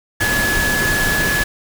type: tone in noise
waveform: sine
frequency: 1700 Hz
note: G#6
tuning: 40 cents sharp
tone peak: -17 dBFS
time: 0.2-1.44 s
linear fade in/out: 10 ms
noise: pink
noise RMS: -20 dBFS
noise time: 0.2-1.44 s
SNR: 0 dB
effects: none